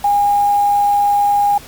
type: tone with quantisation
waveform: sine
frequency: 815 Hz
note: G#5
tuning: 33 cents flat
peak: -10 dBFS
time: 0.04-1.58 s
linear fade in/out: 5 ms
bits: 5
effects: pink hiss -37 dBFS RMS until 1.67 s + MP3 96 kbps